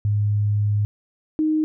sine tone pair in turn, 103.83 / 310.5 Hz, G#2 / D#4, 0 / -3 cents, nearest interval octave + perfect fifth, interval 1897 cents, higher second, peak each -17 dBFS, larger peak neither, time 0.05-0.85 / 1.39-1.64 s, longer first, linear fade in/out 0 ms, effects none

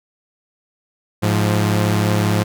sawtooth tone pair together, 105.43 / 174.61 Hz, G#2 / F3, +27 / 0 cents, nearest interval major sixth, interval 873 cents, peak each -12 / -16 dBFS, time 1.22-2.44 s, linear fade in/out 20 ms, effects none

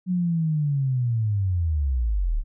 sine linear sweep, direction down, 185 to 32.29 Hz, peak -20 dBFS, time 0.06-2.44 s, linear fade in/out 50 ms, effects none

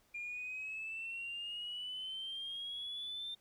sine exponential sweep, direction up, 2397 to 3600 Hz, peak -39 dBFS, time 0.14-3.35 s, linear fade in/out 10 ms, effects tanh soft clip ceiling -36 dBFS + pink hiss -71 dBFS RMS until 3.4 s

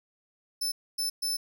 sawtooth tone bursts at uneven times, 5274 Hz, E8, in tune, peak -25 dBFS, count 3, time 0.61-0.72 / 0.98-1.1 / 1.22-1.37 s, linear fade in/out 10 ms, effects none

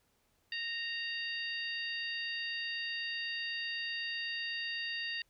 harmonic tone, 928 Hz, A#5, 8 cents flat, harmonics 2 / 3 / 4 / 5, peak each -39 / -40 / -45 / -43 dBFS, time 0.52-5.22 s, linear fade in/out 2 ms, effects pink hiss -74 dBFS RMS until 5.29 s

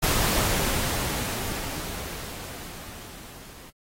pink noise with level ramp, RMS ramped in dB -22 to -47 dBFS, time 0.02-3.71 s, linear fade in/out 20 ms, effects AAC 48 kbps

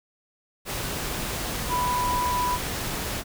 sine tone in noise, 987.8 Hz, B5, in tune, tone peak -23 dBFS, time 1.68-2.59 s, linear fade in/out 50 ms, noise pink, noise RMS -30 dBFS, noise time 0.65-3.24 s, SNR +4 dB, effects none

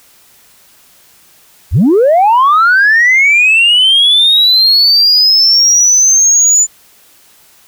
sine linear sweep, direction up, 51.91 to 7050 Hz, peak -3 dBFS, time 1.71-6.67 s, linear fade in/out 50 ms, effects tanh soft clip ceiling -2 dBFS + white hiss -45 dBFS RMS until 7.67 s

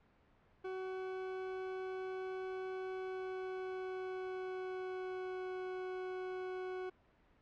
40% pulse tone with pitch glide, 375.4 to 370.4 Hz, F#4 to F#4, +25 to +2 cents, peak -39 dBFS, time 0.64-6.9 s, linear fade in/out 10 ms, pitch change -23 cents, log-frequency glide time 2.78-5.57 s, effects pink hiss -69 dBFS RMS until 7.41 s + low-pass 2000 Hz 12 dB/octave

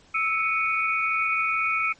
sine tone cluster, 1309 / 2231 / 2473 Hz, E6 / C#7 / D#7, -13 / +11 / -11 cents, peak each -26 dBFS, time 0.14-1.93 s, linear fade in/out 10 ms, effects pink hiss -56 dBFS RMS until 1.99 s + MP3 32 kbps

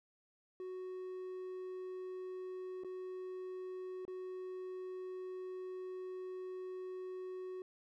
triangle tone with dropouts, 370 Hz, F#4, in tune, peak -40 dBFS, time 0.6-7.62 s, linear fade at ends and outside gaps 1 ms, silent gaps 2.836-2.846 / 4.052-4.079 s, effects none

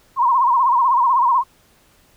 sine tone with vibrato, 1007 Hz, B5, 33 cents sharp, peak -12 dBFS, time 0.16-1.44 s, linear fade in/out 50 ms, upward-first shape sine, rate 16 Hz, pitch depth 130 cents each way, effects pink hiss -55 dBFS RMS until 2.16 s

